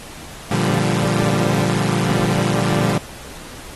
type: chord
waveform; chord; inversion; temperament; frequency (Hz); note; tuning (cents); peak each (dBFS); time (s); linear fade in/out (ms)
sawtooth; G minor seventh; first; equal with one note detuned; 116.54 / 146.83 / 172.91 / 196; Bb2 / D3 / F3 / G3; 0 / 0 / -17 / 0; -18; 0.51-2.98; 5
effects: pink hiss -37 dBFS RMS until 3.75 s + AAC 32 kbps